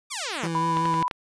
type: exponential sweep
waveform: 5% pulse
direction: down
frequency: 1244.5 to 167.9 Hz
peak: -17 dBFS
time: 0.1-0.48 s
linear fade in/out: 20 ms
type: tone with vibrato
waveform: 25% pulse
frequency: 164.7 Hz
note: E3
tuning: 1 cent flat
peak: -23 dBFS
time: 0.43-1.03 s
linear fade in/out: 5 ms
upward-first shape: sine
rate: 5.2 Hz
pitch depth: 23 cents each way
type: tone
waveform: sine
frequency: 992 Hz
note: B5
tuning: 7 cents sharp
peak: -22 dBFS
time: 0.55-1.08 s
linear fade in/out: 0 ms
type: click train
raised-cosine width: 0.3 ms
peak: -15 dBFS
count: 5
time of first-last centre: 0.77-1.112 s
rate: 11.7 Hz
effects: resampled to 22050 Hz